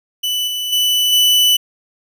40% pulse tone with level steps, 2982 Hz, F#7, 13 cents sharp, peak -16 / -19 / -12 / -9 dBFS, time 0.23-1.57 s, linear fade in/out 10 ms, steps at 0.47 / 0.72 / 1.12 s, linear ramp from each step 10 ms, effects none

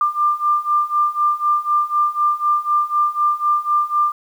sine beating tone pair, 1190 / 1194 Hz, D6 / D6, +22 / +28 cents, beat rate 4 Hz, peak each -19 / -17 dBFS, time 0.01-4.12 s, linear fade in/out 2 ms, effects 8-bit

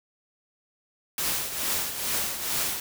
white noise with tremolo, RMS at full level -26 dBFS, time 1.18-2.8 s, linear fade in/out 2 ms, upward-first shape triangle, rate 2.3 Hz, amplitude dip 65%, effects none

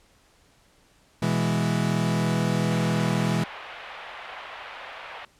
40% pulse chord, E major, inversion second, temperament equal, 123.47 / 164.81 / 207.7 Hz, B2 / E3 / G#3, 0 / 0 / 0 cents, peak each -27 / -24 / -26 dBFS, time 1.22-3.44 s, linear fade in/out 5 ms
pink band-pass noise, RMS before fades -40 dBFS, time 2.71-5.25 s, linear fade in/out 2 ms, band 620 to 3100 Hz, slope 24 dB/octave
effects pink hiss -60 dBFS RMS until 5.39 s + low-pass 10000 Hz 12 dB/octave

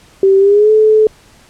sine tone with pitch glide, 387.7 to 432.7 Hz, G4 to A4, -19 to -29 cents, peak -5 dBFS, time 0.23-1.07 s, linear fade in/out 2 ms, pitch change +190 cents, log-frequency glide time 0.38-0.71 s, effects pink hiss -45 dBFS RMS until 1.49 s + low-pass 10000 Hz 12 dB/octave

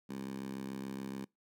10% pulse tone with high-pass filter, 67 Hz, C2, 42 cents sharp, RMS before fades -42 dBFS, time 0.09-1.25 s, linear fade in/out 10 ms, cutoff 200 Hz, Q 2.5, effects noise-tail reverb RT60 0.2 s tail -25 dB re dry

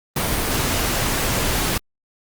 pink noise, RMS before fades -21 dBFS, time 0.16-1.78 s, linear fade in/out 5 ms, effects Opus 32 kbps

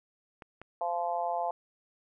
clicks, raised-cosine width 0.5 ms, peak -30 dBFS, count 2, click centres 0.422 / 0.616 s
harmonic tone, 172.8 Hz, F3, 18 cents flat, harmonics 3 / 4 / 5 / 6, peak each -38 / -31 / -34 / -40 dBFS, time 0.81-1.51 s, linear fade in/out 2 ms
effects none

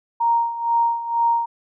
sine tone with tremolo, 932.3 Hz, A#5, in tune, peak -14 dBFS, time 0.2-1.46 s, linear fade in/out 10 ms, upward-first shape sine, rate 2.1 Hz, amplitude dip 75%, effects none

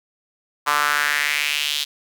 sawtooth tone with high-pass filter sweep, 146.83 Hz, D3, in tune, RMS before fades -21 dBFS, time 0.66-1.85 s, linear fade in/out 20 ms, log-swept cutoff 1100 to 3600 Hz, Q 3.2, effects none

